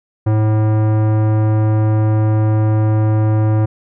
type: tone with tanh clipping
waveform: sine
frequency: 108.2 Hz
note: A2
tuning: 29 cents flat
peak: -13 dBFS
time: 0.26-3.66 s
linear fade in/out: 10 ms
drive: 18 dB
effects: none